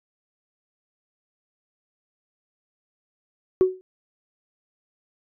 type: tone with exponential decay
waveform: sine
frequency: 372.3 Hz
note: F#4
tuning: 11 cents sharp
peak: -9 dBFS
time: 3.61-3.81 s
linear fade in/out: 0 ms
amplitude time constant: 42 ms
effects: tanh soft clip ceiling -9 dBFS